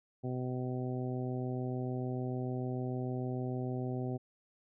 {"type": "harmonic tone", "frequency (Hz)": 126.7, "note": "B2", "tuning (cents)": 45, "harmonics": [1, 2, 3, 4, 5, 6], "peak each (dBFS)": [-36, -39, -41, -47, -47, -48], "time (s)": [0.23, 4.18], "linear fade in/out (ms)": 20, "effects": []}